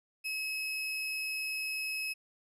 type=tone; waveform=35% pulse; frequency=2569 Hz; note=E7; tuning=45 cents flat; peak=-32 dBFS; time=0.24-2.14 s; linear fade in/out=20 ms; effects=resampled to 32000 Hz + 12-bit